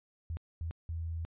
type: tone bursts at uneven times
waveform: sine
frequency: 82.41 Hz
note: E2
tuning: in tune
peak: -34 dBFS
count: 3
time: 0.3-0.37 / 0.61-0.71 / 0.89-1.25 s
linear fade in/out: 0 ms
effects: resampled to 8000 Hz